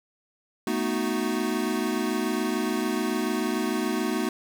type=chord; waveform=square; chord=B dominant seventh; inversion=third; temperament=equal; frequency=220 / 246.9 / 311.1 / 370 Hz; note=A3 / B3 / D#4 / F#4; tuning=0 / 0 / 0 / 0 cents; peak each=-31 dBFS; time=0.67-4.29 s; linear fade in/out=2 ms; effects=none